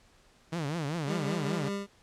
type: tone with vibrato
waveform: sawtooth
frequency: 155.1 Hz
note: D#3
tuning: 5 cents flat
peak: -27 dBFS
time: 0.52-1.69 s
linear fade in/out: 10 ms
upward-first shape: triangle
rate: 5.1 Hz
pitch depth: 240 cents each way
type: tone with tremolo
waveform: 25% pulse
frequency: 200 Hz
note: G3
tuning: 35 cents sharp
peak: -27 dBFS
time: 1.06-1.87 s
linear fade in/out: 50 ms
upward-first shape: sine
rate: 4.9 Hz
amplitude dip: 40%
effects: pink hiss -62 dBFS RMS until 2.02 s + low-pass 8000 Hz 12 dB/octave